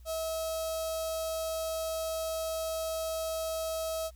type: tone with notch filter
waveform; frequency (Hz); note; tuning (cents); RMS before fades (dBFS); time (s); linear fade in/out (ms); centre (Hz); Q
sawtooth; 645; E5; -38; -34; 0.05-4.11; 50; 2000; 0.6
effects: added 60 Hz sine -49 dBFS peak until 4.15 s + white hiss -68 dBFS RMS until 4.15 s